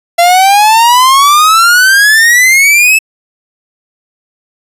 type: exponential sweep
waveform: 45% pulse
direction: up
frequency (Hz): 679 to 2637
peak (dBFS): -3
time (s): 0.18-2.99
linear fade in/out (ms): 10
effects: resampled to 32000 Hz